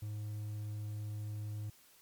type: tone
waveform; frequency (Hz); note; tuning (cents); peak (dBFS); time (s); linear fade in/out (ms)
triangle; 105.6; G#2; +29; -36; 0.02-1.7; 5
effects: white hiss -63 dBFS RMS until 2.01 s + MP3 96 kbps